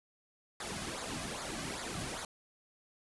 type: noise with flanger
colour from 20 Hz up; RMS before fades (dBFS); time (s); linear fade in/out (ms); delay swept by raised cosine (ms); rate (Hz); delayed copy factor
pink; -40; 0.6-2.25; 2; 0.34 to 2.24; 2.5; -0.7
effects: resampled to 24000 Hz